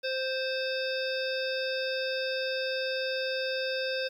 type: harmonic tone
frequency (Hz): 523.3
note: C5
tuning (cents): 0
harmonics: 1 / 3 / 5 / 7 / 9 / 10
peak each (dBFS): -31 / -36 / -38 / -39 / -41 / -41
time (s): 0.03-4.09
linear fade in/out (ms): 20
effects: 10-bit